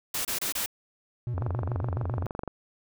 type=noise bursts; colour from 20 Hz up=white; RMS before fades=-30 dBFS; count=4; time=0.14-0.661 s; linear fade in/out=5 ms; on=110 ms; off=27 ms
type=tone with vibrato; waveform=triangle; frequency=103.1 Hz; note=G#2; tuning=12 cents flat; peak=-26 dBFS; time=1.27-2.26 s; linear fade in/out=0 ms; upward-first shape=square; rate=7.2 Hz; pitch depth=280 cents each way
type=click train; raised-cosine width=1 ms; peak=-19 dBFS; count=27; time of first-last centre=1.38-2.477 s; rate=23.7 Hz
effects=none